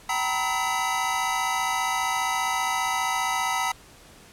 square tone cluster, 767 / 920 / 975 / 1288 / 2008 Hz, G5 / A#5 / B5 / E6 / B6, -38 / -23 / -23 / -41 / +28 cents, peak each -31 dBFS, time 0.09-3.72 s, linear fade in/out 5 ms, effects pink hiss -50 dBFS RMS until 4.32 s + low-pass 12000 Hz 12 dB/octave

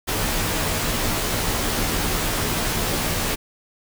pink noise with comb filter, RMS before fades -23 dBFS, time 0.07-3.36 s, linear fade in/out 20 ms, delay 15 ms, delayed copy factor -0.7, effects none

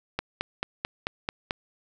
click train, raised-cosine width 0.3 ms, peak -11 dBFS, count 7, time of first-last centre 0.19-1.509 s, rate 4.55 Hz, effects none

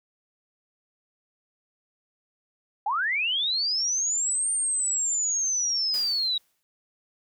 sine linear two-way sweep, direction up then down, 764 to 8870 to 3817 Hz, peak -23 dBFS, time 2.86-6.38 s, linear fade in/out 5 ms, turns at 4.51 s
white noise with exponential decay, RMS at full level -38 dBFS, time 5.94-6.63 s, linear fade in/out 0 ms, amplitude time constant 150 ms
effects none

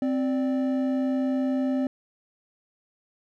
triangle tone pair together, 261.7 / 587 Hz, C4 / D5, 0 / -1 cents, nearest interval octave + major second, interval 1399 cents, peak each -21 / -30 dBFS, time 0.02-1.87 s, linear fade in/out 2 ms, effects none

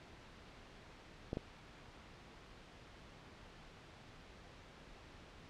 clicks, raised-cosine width 2 ms, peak -25 dBFS, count 2, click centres 1.331 / 1.371 s, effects pink hiss -57 dBFS RMS until 5.49 s + low-pass 4000 Hz 12 dB/octave

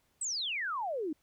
sine exponential sweep, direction down, 8320 to 286.3 Hz, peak -32 dBFS, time 0.21-1.13 s, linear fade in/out 5 ms, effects pink hiss -73 dBFS RMS until 1.22 s

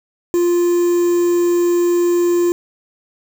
triangle tone with quantisation, 348.4 Hz, F4, 4 cents flat, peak -10 dBFS, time 0.34-2.52 s, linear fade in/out 0 ms, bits 5, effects none

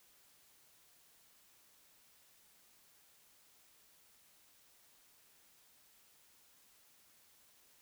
silence, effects white hiss -67 dBFS RMS until 7.81 s

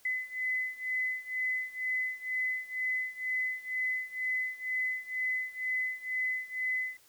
sine beating tone pair, 2020 / 2022.1 Hz, B6 / B6, +39 / +40 cents, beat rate 2.1 Hz, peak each -33 / -35 dBFS, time 0.05-6.97 s, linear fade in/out 5 ms, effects white hiss -62 dBFS RMS until 7.08 s

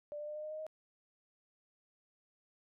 sine tone with pitch steps, 590 / 595.8 / 601.7 / 607.6 / 613.6 / 619.7 / 625.8 Hz, D5 / D5 / D5 / D#5 / D#5 / D#5 / D#5, +8 / +25 / +42 / -41 / -24 / -7 / +10 cents, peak -40 dBFS, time 0.12-0.666 s, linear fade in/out 0 ms, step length 78 ms, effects none

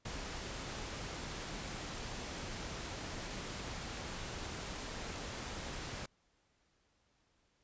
pink noise, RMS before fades -43 dBFS, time 0.05-6.06 s, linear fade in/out 5 ms, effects pink hiss -75 dBFS RMS until 7.63 s + resampled to 16000 Hz

